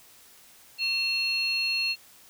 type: tone pair together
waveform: sine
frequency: 2700 / 4286 Hz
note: E7 / C8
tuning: +41 / +41 cents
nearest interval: minor sixth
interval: 800 cents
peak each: -26 dBFS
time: 0.78-1.96 s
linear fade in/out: 50 ms
effects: tanh soft clip ceiling -19 dBFS + white hiss -54 dBFS RMS until 2.29 s